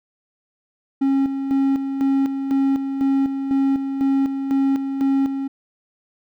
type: tone with tremolo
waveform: triangle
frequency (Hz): 272.2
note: C#4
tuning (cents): -31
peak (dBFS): -13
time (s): 1.01-5.48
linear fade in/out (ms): 10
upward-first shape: square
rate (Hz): 2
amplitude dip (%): 55
effects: none